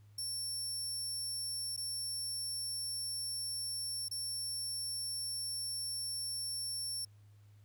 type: tone with dropouts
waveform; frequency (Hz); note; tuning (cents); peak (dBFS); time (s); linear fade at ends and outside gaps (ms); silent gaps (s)
25% pulse; 5440; F8; -46; -32; 0.18-7.05; 5; 1.765-1.775 / 4.085-4.111
effects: added 103 Hz sine -57 dBFS peak until 7.64 s + pink hiss -74 dBFS RMS until 7.64 s